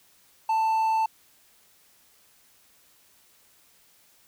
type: tone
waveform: triangle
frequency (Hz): 886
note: A5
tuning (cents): +12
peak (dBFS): -19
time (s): 0.49-1.06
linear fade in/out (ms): 5
effects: white hiss -60 dBFS RMS until 4.27 s